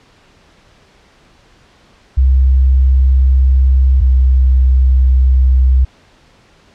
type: tone pair in turn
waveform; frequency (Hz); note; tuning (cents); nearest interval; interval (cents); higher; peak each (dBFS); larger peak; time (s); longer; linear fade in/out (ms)
sine; 65.41 / 64.43; C2 / C2; 0 / -26; unison; 26; first; -6; neither; 2.17-4.01 / 4.01-5.85; neither; 10
effects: pink hiss -48 dBFS RMS until 6.74 s + low-pass 5000 Hz 12 dB/octave